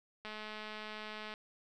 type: click train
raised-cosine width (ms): 0.3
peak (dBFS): -29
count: 234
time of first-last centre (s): 0.25-1.339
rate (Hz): 214
effects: none